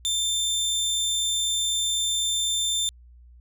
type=tone; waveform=25% pulse; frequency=3572 Hz; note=A7; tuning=25 cents sharp; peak=-19 dBFS; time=0.05-2.89 s; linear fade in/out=0 ms; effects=added 60 Hz sine -47 dBFS peak until 3.4 s